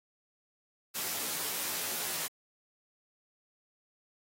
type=noise with comb filter; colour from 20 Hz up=white; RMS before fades=-35 dBFS; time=0.94-2.28 s; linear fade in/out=20 ms; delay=15 ms; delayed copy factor=-0.85; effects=high-pass 150 Hz 12 dB/octave + AAC 48 kbps